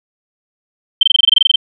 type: tone bursts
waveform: sine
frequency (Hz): 3121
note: G7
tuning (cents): -8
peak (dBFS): -4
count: 13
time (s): 1.01-1.559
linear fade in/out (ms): 5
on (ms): 21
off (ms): 23
effects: none